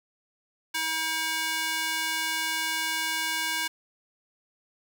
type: tone with high-pass filter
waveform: square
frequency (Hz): 320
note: D#4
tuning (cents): +49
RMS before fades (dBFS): -29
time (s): 0.74-3.68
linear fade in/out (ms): 10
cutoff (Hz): 1600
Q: 0.94
effects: none